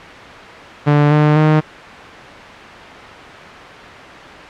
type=tone with pitch steps; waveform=sawtooth; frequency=146.8 / 150.49 / 154.28 Hz; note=D3 / D3 / D#3; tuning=0 / +43 / -14 cents; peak=-5 dBFS; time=0.86-1.61 s; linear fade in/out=20 ms; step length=250 ms; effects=white hiss -32 dBFS RMS until 4.49 s + low-pass 2000 Hz 12 dB/octave